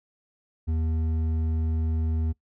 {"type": "tone with hard clipping", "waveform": "sine", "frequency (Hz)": 80.1, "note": "E2", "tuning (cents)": -49, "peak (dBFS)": -25, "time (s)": [0.67, 2.33], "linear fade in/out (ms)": 20, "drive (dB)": 7, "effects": ["noise-tail reverb RT60 0.1 s tail -20 dB re dry"]}